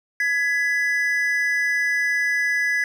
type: tone pair together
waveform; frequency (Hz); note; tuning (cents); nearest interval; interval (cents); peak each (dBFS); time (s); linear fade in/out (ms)
triangle; 1677 / 1994.3; G#6 / B6; +16 / +16; minor third; 300; -20; 0.2-2.84; 2
effects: 9-bit